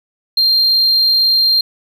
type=tone; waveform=sine; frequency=4186 Hz; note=C8; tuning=in tune; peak=-7 dBFS; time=0.37-1.61 s; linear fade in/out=5 ms; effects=tanh soft clip ceiling -8 dBFS + 8-bit